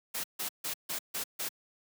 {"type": "noise bursts", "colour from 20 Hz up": "white", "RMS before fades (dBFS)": -35, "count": 6, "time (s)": [0.14, 1.49], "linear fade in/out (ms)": 10, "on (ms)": 100, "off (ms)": 150, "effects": ["high-pass 150 Hz 12 dB/octave"]}